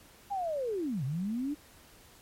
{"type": "linear two-way sweep", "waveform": "sine", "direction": "down then up", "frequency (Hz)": [826, 123.47, 303.6], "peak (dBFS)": -30, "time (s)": [0.3, 1.55], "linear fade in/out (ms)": 20, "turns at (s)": 1.04, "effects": ["pink hiss -57 dBFS RMS until 2.21 s", "MP3 64 kbps"]}